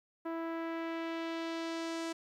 sawtooth tone with low-pass filter sweep, 329.6 Hz, E4, in tune, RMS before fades -38 dBFS, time 0.25-2.13 s, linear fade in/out 10 ms, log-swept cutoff 1300 to 7600 Hz, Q 1.1, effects 12-bit

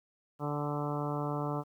harmonic tone with a mistuned harmonic, 146.3 Hz, D3, 6 cents flat, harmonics 1 / 2 / 3 / 4 / 5 / 6 / 7 / 8 / 9, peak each -35 / -38 / -40 / -41 / -42 / -43 / -43 / -44 / -45 dBFS, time 0.39-1.64 s, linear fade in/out 50 ms, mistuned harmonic 5, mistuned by +23 cents, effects 11-bit

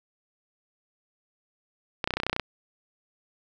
clicks, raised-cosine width 0.3 ms, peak -10 dBFS, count 12, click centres 2.042 / 2.075 / 2.107 / 2.138 / 2.17 / 2.201 / 2.234 / 2.266 / 2.297 / 2.33 / 2.364 / 2.397 s, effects none

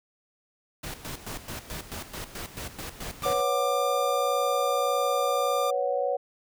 pink noise with tremolo, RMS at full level -36 dBFS, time 0.83-3.42 s, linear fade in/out 10 ms, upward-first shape square, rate 4.6 Hz, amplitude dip 70%
45% pulse tone with pitch glide, 1186 to 1194.2 Hz, D6 to D6, +17 to +29 cents, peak -28 dBFS, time 3.23-5.71 s, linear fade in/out 10 ms, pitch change +12 cents, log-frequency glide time 3.37-3.91 s
sine chord, B suspended second, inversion none, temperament just, 493.9 / 555.6 / 740.8 Hz, B4 / C#5 / F#5, 0 / +4 / +2 cents, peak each -29 / -27 / -30 dBFS, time 3.25-6.17 s, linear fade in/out 10 ms
effects none

